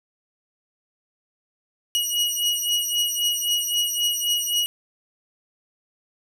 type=beating tone pair; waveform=sawtooth; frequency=2900 / 2903.8 Hz; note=F#7 / F#7; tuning=-35 / -33 cents; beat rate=3.8 Hz; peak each=-21 dBFS; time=1.95-4.66 s; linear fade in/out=0 ms; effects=none